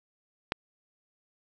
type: click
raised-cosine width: 0.3 ms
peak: -11 dBFS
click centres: 0.521 s
effects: none